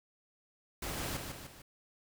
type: noise with echo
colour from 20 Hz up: pink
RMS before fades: -39 dBFS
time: 0.82-1.17 s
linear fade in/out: 5 ms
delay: 150 ms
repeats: 3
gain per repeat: -5 dB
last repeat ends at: 1.62 s
effects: none